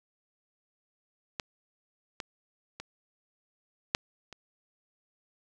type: clicks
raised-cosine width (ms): 0.2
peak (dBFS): -15 / -18 / -22 / -7 / -27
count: 5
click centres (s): 1.398 / 2.202 / 2.8 / 3.949 / 4.327
effects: none